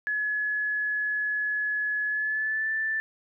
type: tone with pitch glide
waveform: sine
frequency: 1699 to 1764 Hz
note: G#6 to A6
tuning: +39 to +4 cents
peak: -25 dBFS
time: 0.07-3 s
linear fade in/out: 0 ms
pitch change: +65 cents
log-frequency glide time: 2.07-2.7 s
effects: none